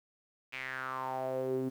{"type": "tone with band-pass filter sweep", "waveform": "sawtooth", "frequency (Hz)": 130.81, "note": "C3", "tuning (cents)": 0, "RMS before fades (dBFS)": -36, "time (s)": [0.52, 1.7], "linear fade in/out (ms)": 20, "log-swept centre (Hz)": [2500, 290], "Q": 5.2, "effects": ["10-bit"]}